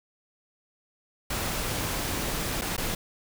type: noise with dropouts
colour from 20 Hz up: pink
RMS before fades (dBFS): -30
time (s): 1.3-2.95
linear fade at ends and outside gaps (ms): 5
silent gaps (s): 2.613-2.618 / 2.766-2.778
effects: none